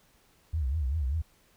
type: tone with vibrato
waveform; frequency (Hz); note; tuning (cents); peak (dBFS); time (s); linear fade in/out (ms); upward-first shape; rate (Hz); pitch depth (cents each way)
sine; 71.8; D2; -39; -26; 0.53-1.22; 10; triangle; 5.1; 280
effects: pink hiss -64 dBFS RMS until 1.56 s